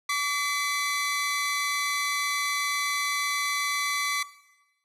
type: tone pair together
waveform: sawtooth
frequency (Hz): 1150 / 2023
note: D6 / B6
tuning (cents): -37 / +41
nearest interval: minor seventh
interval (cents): 978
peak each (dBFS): -23 / -25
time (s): 0.09-4.23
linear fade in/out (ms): 5
effects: noise-tail reverb RT60 1.0 s tail -17 dB re dry + low-pass 11000 Hz 12 dB/octave